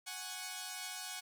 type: chord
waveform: 5% pulse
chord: F# suspended second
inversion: none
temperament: equal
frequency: 740 / 830.6 / 1108.7 Hz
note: F#5 / G#5 / C#6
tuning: 0 / 0 / 0 cents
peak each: -33 / -35 / -37 dBFS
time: 0.06-1.21 s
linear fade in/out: 20 ms
effects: none